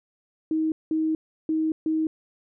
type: tone bursts at uneven times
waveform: sine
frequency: 316.1 Hz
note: D#4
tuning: 27 cents sharp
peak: -21 dBFS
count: 4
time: 0.51-0.72 / 0.91-1.15 / 1.49-1.72 / 1.86-2.07 s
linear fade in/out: 2 ms
effects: none